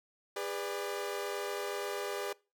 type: chord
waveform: sawtooth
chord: G# diminished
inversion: none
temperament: equal with one note detuned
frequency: 405.6 / 493.9 / 587.3 Hz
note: G#4 / B4 / D5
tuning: -41 / 0 / 0 cents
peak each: -34 / -37 / -37 dBFS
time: 0.36-2.33 s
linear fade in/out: 5 ms
effects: noise-tail reverb RT60 0.3 s tail -23 dB re dry